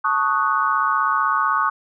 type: chord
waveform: sine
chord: D# half-diminished seventh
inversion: second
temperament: equal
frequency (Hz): 880 / 1108.7 / 1244.5 / 1480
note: A5 / C#6 / D#6 / F#6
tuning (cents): 0 / 0 / 0 / 0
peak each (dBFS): -26 / -20 / -21 / -24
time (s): 0.04-1.7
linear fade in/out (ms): 10
effects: none